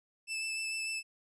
sawtooth tone with vibrato, 2637 Hz, E7, in tune, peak -31 dBFS, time 0.27-1.03 s, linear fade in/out 50 ms, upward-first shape sine, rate 6.7 Hz, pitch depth 11 cents each way, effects resampled to 24000 Hz

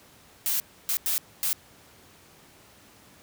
blue noise bursts at uneven times, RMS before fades -26 dBFS, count 4, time 0.46-0.6 / 0.89-0.97 / 1.06-1.18 / 1.43-1.53 s, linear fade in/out 0 ms, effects pink hiss -54 dBFS RMS until 3.22 s + high-pass 80 Hz 12 dB/octave

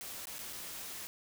white noise with dropouts, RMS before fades -44 dBFS, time 0.01-1.07 s, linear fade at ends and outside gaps 0 ms, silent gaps 0.255-0.271 / 0.384-0.39 / 0.527-0.531 s, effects none

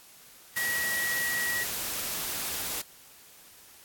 sine tone in noise, 1918 Hz, A#6, 49 cents sharp, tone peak -28 dBFS, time 0.56-1.64 s, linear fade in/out 10 ms, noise white, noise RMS -33 dBFS, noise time 0.56-2.82 s, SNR +2 dB, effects white hiss -53 dBFS RMS until 3.84 s + AAC 64 kbps

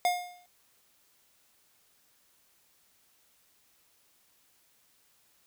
square tone with exponential decay, 713 Hz, F5, 36 cents sharp, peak -22 dBFS, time 0.05-0.46 s, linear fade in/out 1 ms, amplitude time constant 89 ms, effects white hiss -67 dBFS RMS until 5.46 s

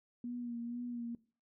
sine tone with vibrato, 239.1 Hz, A#3, 44 cents sharp, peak -38 dBFS, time 0.24-1.15 s, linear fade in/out 2 ms, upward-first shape sine, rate 2.1 Hz, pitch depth 34 cents each way, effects noise-tail reverb RT60 0.4 s tail -20 dB re dry

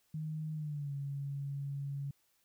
sine tone with pitch glide, 155.56 to 140.2 Hz, D#3 to C#3, 0 to +20 cents, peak -36 dBFS, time 0.14-2.11 s, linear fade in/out 5 ms, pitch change -180 cents, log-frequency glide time 0.54-0.93 s, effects white hiss -74 dBFS RMS until 2.44 s

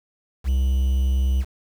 triangle tone with quantisation, 65.41 Hz, C2, in tune, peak -15 dBFS, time 0.44-1.45 s, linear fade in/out 50 ms, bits 7, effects none

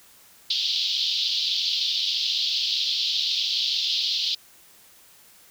pink band-pass noise, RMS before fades -25 dBFS, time 0.5-4.35 s, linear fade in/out 5 ms, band 3200 to 4800 Hz, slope 48 dB/octave, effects white hiss -53 dBFS RMS until 5.5 s

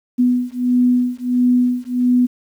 sine beating tone pair, 246.9 / 248.4 Hz, B3 / B3, 0 / +10 cents, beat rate 1.5 Hz, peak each -16 dBFS, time 0.18-2.27 s, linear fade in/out 20 ms, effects 8-bit

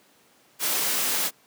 white noise, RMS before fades -25 dBFS, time 0.59-1.31 s, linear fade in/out 50 ms, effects pink hiss -59 dBFS RMS until 1.46 s + high-pass 200 Hz 12 dB/octave

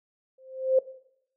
sine tone with exponential growth, 523.3 Hz, C5, in tune, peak -15 dBFS, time 0.38-0.79 s, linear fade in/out 5 ms, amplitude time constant 89 ms, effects noise-tail reverb RT60 0.7 s tail -17 dB re dry

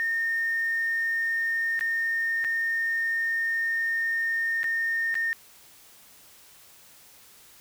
sine tone with dropouts, 1828 Hz, A#6, 34 cents flat, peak -23 dBFS, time 0-5.33 s, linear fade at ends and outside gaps 0 ms, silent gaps 1.793-1.809 / 2.442-2.447 / 4.632-4.642 / 5.143-5.153 s, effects tanh soft clip ceiling -19 dBFS + white hiss -53 dBFS RMS until 7.6 s

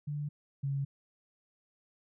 sine tone pair in turn, 146.83 / 138.59 Hz, D3 / C#3, 0 / 0 cents, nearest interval minor second, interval 100 cents, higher first, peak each -33 / -30 dBFS, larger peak second, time 0.07-0.29 / 0.63-0.85 s, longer neither, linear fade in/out 10 ms, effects none

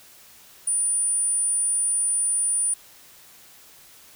sine tone, 9400 Hz, D9, 1 cent sharp, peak -20 dBFS, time 0.67-2.74 s, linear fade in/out 5 ms, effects white hiss -50 dBFS RMS until 4.15 s

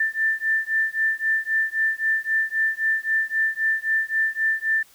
sine beating tone pair, 1775 / 1778.8 Hz, A6 / A6, +15 / +18 cents, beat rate 3.8 Hz, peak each -23 dBFS, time 0-4.83 s, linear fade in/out 5 ms, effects white hiss -54 dBFS RMS until 4.94 s

